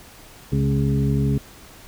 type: harmonic tone with a mistuned harmonic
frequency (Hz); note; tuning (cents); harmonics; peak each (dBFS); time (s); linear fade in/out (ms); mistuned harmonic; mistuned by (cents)
69; C#2; -7; 1 / 2 / 3 / 4 / 6; -26 / -19 / -25 / -27 / -30; 0.52-1.38; 5; 3; +27
effects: pink hiss -45 dBFS RMS until 1.87 s